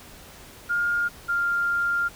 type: tone pair in turn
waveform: sine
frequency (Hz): 1414 / 1397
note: F6 / F6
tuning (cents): +21 / 0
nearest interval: unison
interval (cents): 21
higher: first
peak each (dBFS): -21 / -21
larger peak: neither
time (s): 0.69-1.09 / 1.28-2.09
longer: second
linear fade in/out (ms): 20
effects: pink hiss -46 dBFS RMS until 2.15 s